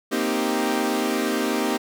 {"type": "chord", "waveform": "sawtooth", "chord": "C minor seventh", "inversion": "third", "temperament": "equal", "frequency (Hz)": [233.1, 261.6, 311.1, 392], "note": ["Bb3", "C4", "Eb4", "G4"], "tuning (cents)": [0, 0, 0, 0], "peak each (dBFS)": -23, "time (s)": [0.11, 1.78], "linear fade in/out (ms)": 20, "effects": []}